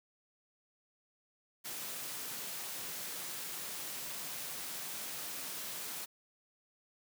white high-pass noise, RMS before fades -42 dBFS, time 1.64-6.06 s, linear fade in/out 20 ms, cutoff 110 Hz, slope 96 dB/octave, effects none

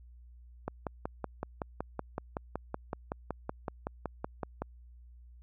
click train, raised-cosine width 1 ms, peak -20 dBFS, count 22, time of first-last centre 0.68-4.62 s, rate 5.33 Hz, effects added 60 Hz sine -51 dBFS peak until 5.42 s

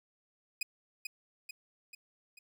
sawtooth tone with echo, 2489 Hz, D#7, in tune, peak -28 dBFS, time 0.61-0.63 s, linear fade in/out 5 ms, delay 440 ms, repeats 4, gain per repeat -5 dB, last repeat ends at 2.39 s, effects none

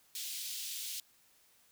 pink high-pass noise, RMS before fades -41 dBFS, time 0.15-1 s, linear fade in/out 2 ms, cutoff 3100 Hz, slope 24 dB/octave, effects white hiss -67 dBFS RMS until 1.71 s

